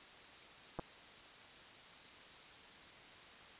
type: clicks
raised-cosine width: 1 ms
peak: -27 dBFS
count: 2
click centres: 0.789 / 0.795 s
effects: white hiss -56 dBFS RMS until 3.59 s + resampled to 8000 Hz